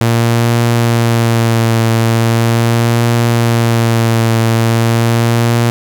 sawtooth tone with vibrato, 115.8 Hz, A#2, 11 cents flat, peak -5 dBFS, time 0.01-5.7 s, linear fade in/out 0 ms, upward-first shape triangle, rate 0.4 Hz, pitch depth 32 cents each way, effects 7-bit

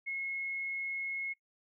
sine tone, 2171 Hz, C#7, 37 cents flat, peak -34 dBFS, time 0.06-1.34 s, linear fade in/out 20 ms, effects noise-tail reverb RT60 0.1 s tail -20 dB re dry

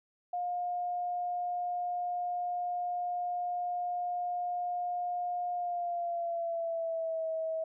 sine tone with pitch glide, 711 to 644.5 Hz, F5 to E5, +31 to -39 cents, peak -31 dBFS, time 0.33-7.64 s, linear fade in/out 5 ms, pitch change -170 cents, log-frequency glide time 5.53-7.28 s, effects none

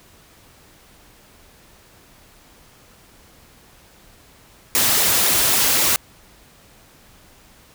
white noise with flanger, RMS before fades -17 dBFS, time 4.75-5.96 s, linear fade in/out 0 ms, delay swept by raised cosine 0.63 to 5.93 ms, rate 3.8 Hz, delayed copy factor -0.5, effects pink hiss -50 dBFS RMS until 7.74 s

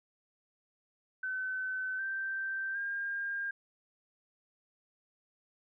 sine tone with pitch steps, 1521 / 1563.8 / 1607.7 Hz, F#6 / G6 / G6, +47 / -5 / +43 cents, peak -33 dBFS, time 1.23-3.51 s, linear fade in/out 5 ms, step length 760 ms, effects none

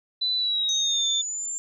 sine tone with pitch glide, 3993 to 3557 Hz, B7 to A7, +18 to +18 cents, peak -22 dBFS, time 0.21-1.22 s, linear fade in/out 10 ms, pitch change -200 cents, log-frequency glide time 0.36-1.07 s
sine linear sweep, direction up, 6200 to 7330 Hz, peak -28 dBFS, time 0.69-1.58 s, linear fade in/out 0 ms
effects none

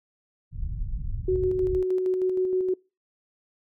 pink low-pass noise, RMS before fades -31 dBFS, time 0.51-1.84 s, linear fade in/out 50 ms, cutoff 120 Hz, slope 24 dB/octave
sine tone with tremolo, 370.8 Hz, F#4, 4 cents sharp, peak -20 dBFS, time 1.28-2.74 s, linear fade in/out 5 ms, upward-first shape square, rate 6.4 Hz, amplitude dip 30%
effects noise-tail reverb RT60 0.3 s tail -26 dB re dry

